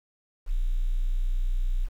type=tone; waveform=sine; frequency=30.11 Hz; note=B0; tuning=43 cents flat; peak=-22 dBFS; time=0.46-1.89 s; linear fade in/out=50 ms; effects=9-bit